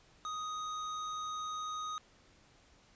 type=tone; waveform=square; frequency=1249 Hz; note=D#6; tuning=6 cents sharp; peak=-38 dBFS; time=0.25-1.98 s; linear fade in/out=0 ms; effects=pink hiss -64 dBFS RMS until 2.95 s + resampled to 16000 Hz